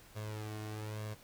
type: tone with flanger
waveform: sawtooth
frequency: 107.2 Hz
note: A2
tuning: 45 cents flat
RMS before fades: -42 dBFS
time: 0.15-1.15 s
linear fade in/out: 20 ms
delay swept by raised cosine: 1.8 to 2.77 ms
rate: 1.1 Hz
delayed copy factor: +0.65
effects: pink hiss -59 dBFS RMS until 1.23 s